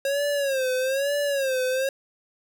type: tone with vibrato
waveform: square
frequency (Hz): 543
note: C#5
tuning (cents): -36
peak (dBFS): -23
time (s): 0.05-1.89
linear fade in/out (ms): 2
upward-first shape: sine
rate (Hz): 1.1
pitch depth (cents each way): 110
effects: none